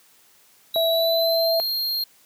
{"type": "tone with pitch glide", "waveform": "square", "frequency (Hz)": [3889, 4217], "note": ["B7", "C8"], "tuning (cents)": [-27, 13], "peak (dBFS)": -23, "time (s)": [0.74, 2.04], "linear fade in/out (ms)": 5, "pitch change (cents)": 140, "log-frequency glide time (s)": [0.87, 1.6]}
{"type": "tone", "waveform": "sine", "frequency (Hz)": 659.3, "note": "E5", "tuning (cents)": 0, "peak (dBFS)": -19, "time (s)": [0.76, 1.6], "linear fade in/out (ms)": 0}
{"effects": ["white hiss -56 dBFS RMS until 2.25 s", "high-pass 100 Hz 12 dB/octave"]}